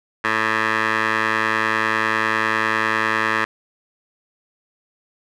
15% pulse tone with band-pass filter, 110 Hz, A2, in tune, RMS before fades -20 dBFS, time 0.24-3.45 s, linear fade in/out 5 ms, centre 1600 Hz, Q 2.6, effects none

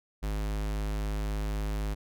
square tone, 51.91 Hz, G#1, in tune, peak -30 dBFS, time 0.22-1.95 s, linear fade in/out 20 ms, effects none

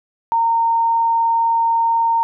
sine tone, 919 Hz, A#5, 25 cents flat, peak -13 dBFS, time 0.32-2.23 s, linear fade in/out 0 ms, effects none

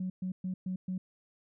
sine tone bursts, 185 Hz, F#3, in tune, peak -31 dBFS, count 5, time 0-0.98 s, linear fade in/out 5 ms, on 100 ms, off 120 ms, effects tanh soft clip ceiling -27 dBFS

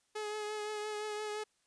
sawtooth tone with vibrato, 423.3 Hz, G#4, 33 cents sharp, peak -33 dBFS, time 0.15-1.44 s, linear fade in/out 10 ms, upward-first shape triangle, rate 5.8 Hz, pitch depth 27 cents each way, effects white hiss -75 dBFS RMS until 1.66 s + resampled to 22050 Hz

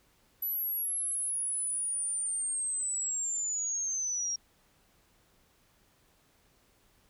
sine linear sweep, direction down, 11950 to 5588 Hz, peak -30 dBFS, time 0.42-4.36 s, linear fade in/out 5 ms, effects pink hiss -67 dBFS RMS until 7.09 s

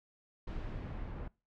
brown noise with low-pass filter sweep, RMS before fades -41 dBFS, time 0.47-1.28 s, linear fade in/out 5 ms, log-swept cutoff 3600 to 1800 Hz, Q 0.81, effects noise-tail reverb RT60 0.3 s tail -23 dB re dry

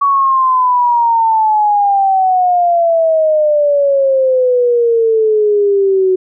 sine exponential sweep, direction down, 1129 to 370 Hz, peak -8 dBFS, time 0.01-6.16 s, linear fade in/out 10 ms, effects none

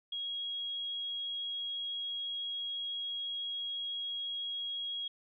sine tone, 3298 Hz, G#7, 13 cents flat, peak -35 dBFS, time 0.12-5.08 s, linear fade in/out 5 ms, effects none

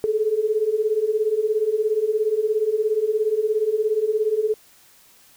sine beating tone pair, 420 / 437 Hz, G#4 / A4, +19 / -12 cents, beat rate 17 Hz, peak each -23 / -20 dBFS, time 0.04-4.54 s, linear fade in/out 0 ms, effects white hiss -53 dBFS RMS until 5.36 s

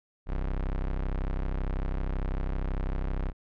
35% pulse tone, 32.7 Hz, C1, in tune, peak -26 dBFS, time 0.26-3.33 s, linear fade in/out 50 ms, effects low-pass 2000 Hz 12 dB/octave

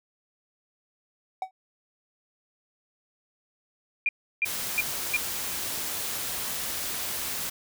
triangle tone with exponential decay, 755 Hz, F#5, 35 cents sharp, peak -22 dBFS, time 1.42-1.51 s, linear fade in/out 2 ms, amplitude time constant 19 ms
sine tone bursts, 2406 Hz, D7, 41 cents sharp, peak -21 dBFS, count 4, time 4.06-5.166 s, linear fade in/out 2 ms, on 29 ms, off 330 ms
white noise, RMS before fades -32 dBFS, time 4.45-7.5 s, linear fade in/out 10 ms
effects none

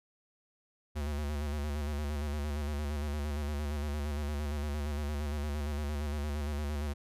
square tone with vibrato, 73.5 Hz, D2, 2 cents sharp, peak -33 dBFS, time 0.95-6.94 s, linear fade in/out 20 ms, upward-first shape square, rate 8.7 Hz, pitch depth 47 cents each way, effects resampled to 32000 Hz

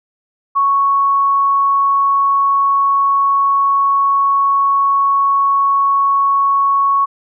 sine tone, 1108.7 Hz, C#6, in tune, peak -10 dBFS, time 0.55-7.06 s, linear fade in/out 20 ms, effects none

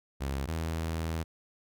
sawtooth tone pair in turn, 68.3 / 81.22 Hz, C#2 / E2, -25 / -25 cents, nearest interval minor third, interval 300 cents, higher second, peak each -27 dBFS, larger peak neither, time 0.2-0.47 / 0.47-1.24 s, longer second, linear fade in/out 20 ms, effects none

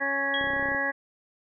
harmonic tone, 277.2 Hz, C#4, in tune, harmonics 1 / 2 / 3 / 4 / 6 / 7, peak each -37 / -33 / -35 / -37 / -28 / -30 dBFS, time 0-0.92 s, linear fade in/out 20 ms
sine tone with exponential decay, 3299 Hz, G#7, 12 cents flat, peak -27 dBFS, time 0.34-0.7 s, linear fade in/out 2 ms, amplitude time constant 78 ms
clicks, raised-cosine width 2 ms, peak -26 dBFS, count 12, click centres 0.412 / 0.442 / 0.472 / 0.504 / 0.535 / 0.565 / 0.596 / 0.626 / 0.657 / 0.687 / 0.718 / 0.748 s
effects none

